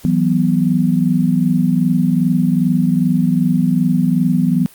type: chord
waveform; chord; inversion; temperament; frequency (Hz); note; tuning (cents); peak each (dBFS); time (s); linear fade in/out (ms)
sine; E suspended second; none; equal with one note detuned; 164.81 / 187.36 / 246.9; E3 / F#3 / B3; 0 / +22 / 0; -16; 0.05-4.66; 0
effects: white hiss -44 dBFS RMS until 4.74 s + Opus 48 kbps